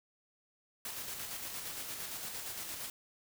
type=noise with tremolo; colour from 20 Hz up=white; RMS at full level=-41 dBFS; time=0.85-2.9 s; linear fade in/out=2 ms; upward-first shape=square; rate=8.7 Hz; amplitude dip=30%; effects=none